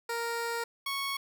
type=tone pair in turn; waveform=15% pulse; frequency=466.2 / 1105.3 Hz; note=A#4 / C#6; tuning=0 / -5 cents; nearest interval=octave + minor third; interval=1495 cents; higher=second; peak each=-25 dBFS; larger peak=neither; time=0.09-0.64 / 0.86-1.17 s; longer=first; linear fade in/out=5 ms; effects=none